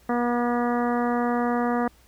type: harmonic tone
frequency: 240.8 Hz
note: B3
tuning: 44 cents flat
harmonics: 1 / 2 / 3 / 4 / 5 / 6 / 7 / 8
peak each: -24 / -28 / -28 / -33 / -32 / -39 / -38 / -40 dBFS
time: 0.09-1.88 s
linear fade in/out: 5 ms
effects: added 60 Hz sine -55 dBFS peak until 2.07 s + pink hiss -58 dBFS RMS until 2.07 s